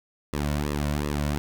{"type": "tone with flanger", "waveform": "sawtooth", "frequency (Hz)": 73.3, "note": "D2", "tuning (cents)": -3, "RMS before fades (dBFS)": -27, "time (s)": [0.33, 1.38], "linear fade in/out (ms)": 0, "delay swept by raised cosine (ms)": [1.3, 2.5], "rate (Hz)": 2.7, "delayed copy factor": -0.85, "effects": []}